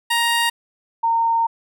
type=tone pair in turn; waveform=15% pulse / sine; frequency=936 / 917.8 Hz; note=A#5 / A#5; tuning=+7 / -27 cents; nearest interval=unison; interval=34 cents; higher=first; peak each=-10 / -15 dBFS; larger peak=first; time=0.1-0.5 / 1.03-1.47 s; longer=second; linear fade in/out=10 ms; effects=none

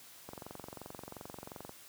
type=click train; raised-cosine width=1 ms; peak=-30 dBFS; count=33; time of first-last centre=0.29-1.694 s; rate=22.8 Hz; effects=white hiss -55 dBFS RMS until 1.88 s + high-pass 80 Hz 12 dB/octave

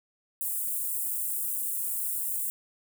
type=high-pass noise; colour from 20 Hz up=white; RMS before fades=-31 dBFS; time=0.41-2.5 s; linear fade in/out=0 ms; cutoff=8200 Hz; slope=48 dB/octave; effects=none

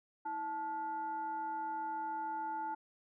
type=tone with frequency modulation; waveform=sine; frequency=873 Hz; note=A5; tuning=14 cents flat; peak=-36 dBFS; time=0.25-2.75 s; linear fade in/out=10 ms; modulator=549 Hz; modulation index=0.47; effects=none

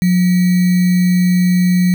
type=tone with sample-and-hold; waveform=sine; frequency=180 Hz; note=F#3; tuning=47 cents flat; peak=-9 dBFS; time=0.02-1.94 s; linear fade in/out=0 ms; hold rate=2100 Hz; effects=none

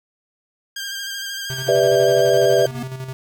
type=tone with vibrato; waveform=15% pulse; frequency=1596 Hz; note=G6; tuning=31 cents sharp; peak=-20 dBFS; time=0.76-2.67 s; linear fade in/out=5 ms; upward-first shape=square; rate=13 Hz; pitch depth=20 cents each way
type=tone with tremolo; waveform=square; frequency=130.81 Hz; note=C3; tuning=in tune; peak=-27 dBFS; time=1.5-3.13 s; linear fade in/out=0 ms; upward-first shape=square; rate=12 Hz; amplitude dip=50%
type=chord; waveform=sine; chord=E minor seventh; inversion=first; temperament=equal with one note detuned; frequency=394.5 / 493.9 / 587.3 / 659.3 Hz; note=G4 / B4 / D5 / E5; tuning=+11 / 0 / 0 / 0 cents; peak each=-18 dBFS; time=1.68-2.66 s; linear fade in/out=5 ms
type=tone with exponential growth; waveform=square; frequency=239.5 Hz; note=A#3; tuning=47 cents sharp; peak=-24 dBFS; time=2.55-2.83 s; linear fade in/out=5 ms; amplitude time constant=60 ms
effects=none

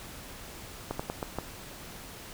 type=slowing click train; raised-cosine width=1 ms; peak=-17 dBFS; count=5; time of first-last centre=0.91-1.386 s; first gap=85 ms; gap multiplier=1.23; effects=pink hiss -45 dBFS RMS until 2.33 s

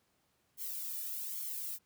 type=noise with flanger; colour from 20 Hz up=violet; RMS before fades=-40 dBFS; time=0.57-1.79 s; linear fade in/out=50 ms; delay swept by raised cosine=0.91 to 1.7 ms; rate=1.2 Hz; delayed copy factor=+0.8; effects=pink hiss -75 dBFS RMS until 1.85 s + high-pass 80 Hz 12 dB/octave

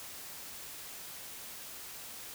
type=silence; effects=white hiss -46 dBFS RMS until 2.34 s

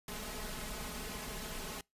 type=noise with comb filter; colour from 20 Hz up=pink; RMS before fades=-42 dBFS; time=0.08-1.81 s; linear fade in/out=2 ms; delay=4.7 ms; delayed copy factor=+0.8; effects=noise-tail reverb RT60 0.2 s tail -26 dB re dry + resampled to 32000 Hz

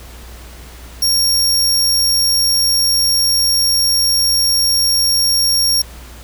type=tone; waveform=sawtooth; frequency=5560 Hz; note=F8; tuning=9 cents flat; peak=-9 dBFS; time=1.02-5.82 s; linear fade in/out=5 ms; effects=added 60 Hz sine -34 dBFS peak until 6.23 s + pink hiss -39 dBFS RMS until 6.23 s

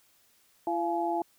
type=tone cluster; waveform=sine; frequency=339.1 / 689 / 847 Hz; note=E4 / F5 / G#5; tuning=+49 / -24 / +34 cents; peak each=-31 dBFS; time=0.67-1.22 s; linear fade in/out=2 ms; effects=white hiss -65 dBFS RMS until 1.38 s

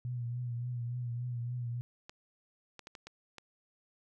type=tone with vibrato; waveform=sine; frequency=121.2 Hz; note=B2; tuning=32 cents flat; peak=-34 dBFS; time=0.05-1.81 s; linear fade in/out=0 ms; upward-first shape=triangle; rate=3.5 Hz; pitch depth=52 cents each way
type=clicks; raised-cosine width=0.2 ms; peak=-29 dBFS; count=6; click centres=2.095 / 2.793 / 2.871 / 2.952 / 3.07 / 3.383 s
effects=none

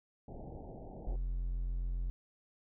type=low-pass noise; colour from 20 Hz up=pink; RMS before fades=-47 dBFS; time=0.28-1.16 s; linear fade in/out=2 ms; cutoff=840 Hz; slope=96 dB/octave
type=tone; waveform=triangle; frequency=43.65 Hz; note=F1; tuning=in tune; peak=-31 dBFS; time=1.07-2.1 s; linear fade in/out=0 ms
effects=none

